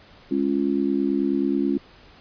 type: chord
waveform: sine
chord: Db major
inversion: second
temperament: just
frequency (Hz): 207.9 / 277.2 / 346.5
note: Ab3 / Db4 / F4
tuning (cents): +2 / 0 / -14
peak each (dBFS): -26 / -22 / -25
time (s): 0.31-1.78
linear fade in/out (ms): 5
effects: pink hiss -50 dBFS RMS until 2.2 s + resampled to 11025 Hz